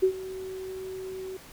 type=tone with ADSR envelope; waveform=sine; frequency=376.9 Hz; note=F#4; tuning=32 cents sharp; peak=-16 dBFS; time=0.02-1.37 s; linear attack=16 ms; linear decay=83 ms; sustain=-18 dB; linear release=5 ms; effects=pink hiss -49 dBFS RMS until 1.52 s